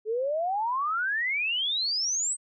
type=exponential sweep; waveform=sine; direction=up; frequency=420.3 to 8372 Hz; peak=-25 dBFS; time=0.05-2.37 s; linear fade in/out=50 ms; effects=none